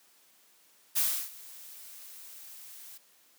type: noise with ADSR envelope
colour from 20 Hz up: blue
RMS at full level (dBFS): -26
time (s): 0.95-2.98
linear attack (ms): 22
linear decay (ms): 320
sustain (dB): -22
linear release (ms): 10
effects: white hiss -63 dBFS RMS until 3.38 s + high-pass 200 Hz 12 dB/octave